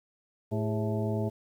harmonic tone with a mistuned harmonic, 109.1 Hz, A2, 14 cents flat, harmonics 1 / 2 / 3 / 4 / 5 / 6 / 8, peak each -30 / -33 / -39 / -35 / -42 / -37 / -44 dBFS, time 0.51-1.3 s, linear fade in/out 20 ms, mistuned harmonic 4, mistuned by -110 cents, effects 10-bit

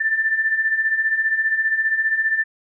sine beating tone pair, 1762 / 1777 Hz, A6 / A6, +2 / +17 cents, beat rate 15 Hz, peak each -24 / -18 dBFS, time 0-2.44 s, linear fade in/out 10 ms, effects none

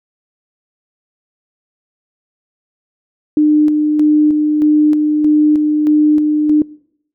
sine tone with tremolo, 301.9 Hz, D4, 48 cents sharp, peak -7 dBFS, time 3.37-6.62 s, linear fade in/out 2 ms, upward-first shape square, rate 1.6 Hz, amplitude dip 35%, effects noise-tail reverb RT60 0.7 s tail -23 dB re dry

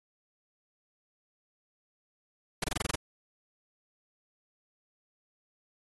pink noise bursts, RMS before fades -30 dBFS, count 8, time 2.62-2.956 s, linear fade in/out 5 ms, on 21 ms, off 24 ms, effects AAC 32 kbps

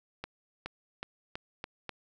accelerating click train, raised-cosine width 0.3 ms, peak -21 dBFS, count 6, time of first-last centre 0.24-1.893 s, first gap 420 ms, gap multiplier 0.88, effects none

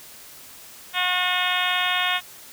harmonic tone, 362.1 Hz, F#4, 37 cents flat, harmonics 2 / 3 / 4 / 5 / 6 / 7 / 8 / 9 / 10, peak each -29 / -29 / -29 / -29 / -29 / -29 / -29 / -29 / -29 dBFS, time 0.93-2.21 s, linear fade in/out 50 ms, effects white hiss -44 dBFS RMS until 2.52 s

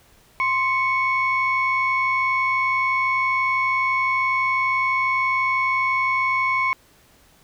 sine tone pair together, 1046.5 / 2217 Hz, C6 / C#7, 0 / 0 cents, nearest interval octave + minor second, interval 1300 cents, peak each -20 dBFS, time 0.4-6.73 s, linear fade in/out 0 ms, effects tanh soft clip ceiling -12 dBFS + pink hiss -55 dBFS RMS until 7.43 s

